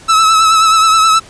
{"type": "tone with vibrato", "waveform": "45% pulse", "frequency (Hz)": 1304, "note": "E6", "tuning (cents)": -19, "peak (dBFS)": -6, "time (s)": [0.08, 1.2], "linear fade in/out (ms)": 20, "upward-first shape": "triangle", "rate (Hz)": 9.4, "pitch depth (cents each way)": 41, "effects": ["pink hiss -38 dBFS RMS until 1.29 s", "resampled to 22050 Hz"]}